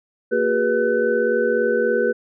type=tone cluster; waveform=sine; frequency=231.1 / 367 / 410.6 / 487.8 / 1508 Hz; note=A#3 / F#4 / G#4 / B4 / F#6; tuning=-15 / -14 / -20 / -21 / +32 cents; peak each=-27 / -25 / -22 / -19 / -26 dBFS; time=0.31-2.13 s; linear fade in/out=20 ms; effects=none